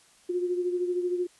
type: beating tone pair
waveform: sine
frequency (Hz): 355.8 / 368.8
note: F4 / F#4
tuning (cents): +32 / -6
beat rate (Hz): 13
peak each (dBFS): -26 / -34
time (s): 0.29-1.27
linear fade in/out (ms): 10
effects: white hiss -59 dBFS RMS until 1.39 s + resampled to 24000 Hz